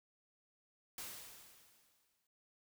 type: noise with exponential decay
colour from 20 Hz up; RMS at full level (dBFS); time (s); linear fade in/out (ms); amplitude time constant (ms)
white; -45; 0.98-2.27; 2; 280
effects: none